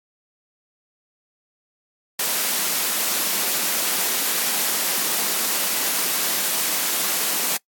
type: high-pass noise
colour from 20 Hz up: white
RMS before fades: -22 dBFS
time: 2.19-7.57 s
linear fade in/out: 5 ms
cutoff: 170 Hz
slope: 48 dB/octave
effects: noise-tail reverb RT60 0.1 s tail -23 dB re dry + AAC 64 kbps